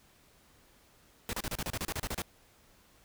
pink noise bursts, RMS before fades -35 dBFS, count 13, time 1.29-2.219 s, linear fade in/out 0 ms, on 41 ms, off 33 ms, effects pink hiss -63 dBFS RMS until 3.04 s

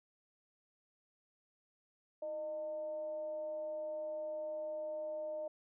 sine tone with frequency modulation, 613 Hz, D#5, 26 cents flat, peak -38 dBFS, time 2.22-5.48 s, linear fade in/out 5 ms, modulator 288 Hz, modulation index 0.23, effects none

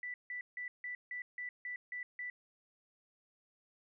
sine tone bursts, 1975.5 Hz, B6, in tune, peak -39 dBFS, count 9, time 0.03-2.3 s, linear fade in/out 2 ms, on 110 ms, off 160 ms, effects none

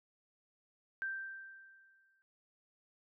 sine tone with exponential decay, 1568 Hz, G6, in tune, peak -34 dBFS, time 1.02-2.22 s, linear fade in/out 0 ms, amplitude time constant 260 ms, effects noise-tail reverb RT60 0.5 s tail -23 dB re dry

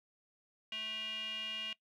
square tone with band-pass filter, 218.4 Hz, A3, 13 cents flat, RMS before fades -41 dBFS, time 0.72-1.73 s, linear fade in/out 2 ms, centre 2800 Hz, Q 9.1, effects noise-tail reverb RT60 0.1 s tail -19 dB re dry

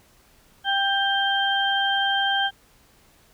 harmonic tone, 789 Hz, G5, 11 cents sharp, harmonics 1 / 2 / 4, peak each -24 / -24 / -24 dBFS, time 0.64-2.51 s, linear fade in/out 50 ms, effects pink hiss -57 dBFS RMS until 3.33 s

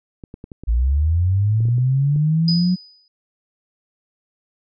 clicks, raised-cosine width 3 ms, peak -22 dBFS, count 10, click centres 0.238 / 0.341 / 0.441 / 0.518 / 0.636 / 1.605 / 1.654 / 1.686 / 1.782 / 2.161 s
sine linear sweep, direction up, 53.7 to 185 Hz, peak -14 dBFS, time 0.67-2.76 s, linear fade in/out 20 ms
sine tone with exponential decay, 4974 Hz, D#8, 1 cent flat, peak -18 dBFS, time 2.48-3.08 s, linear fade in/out 2 ms, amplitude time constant 130 ms
effects none

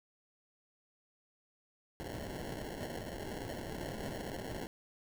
white noise with sample-and-hold, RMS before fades -42 dBFS, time 2-4.67 s, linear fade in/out 0 ms, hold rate 1225 Hz, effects none

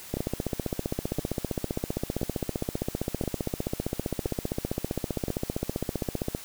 two click trains, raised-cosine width 2 ms, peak -16 / -14 dBFS, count 6 / 96, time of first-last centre 0.17-5.282 / 0.14-6.349 s, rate 0.978 / 15.3 Hz, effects white hiss -44 dBFS RMS until 6.44 s

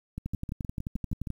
two click trains, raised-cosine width 5 ms, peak -22 / -20 dBFS, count 8 / 13, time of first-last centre 0.18-1.272 / 0.26-1.303 s, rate 6.41 / 11.5 Hz, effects 9-bit

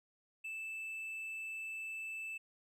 triangle tone, 2637 Hz, E7, in tune, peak -39 dBFS, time 0.44-2.38 s, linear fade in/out 10 ms, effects none

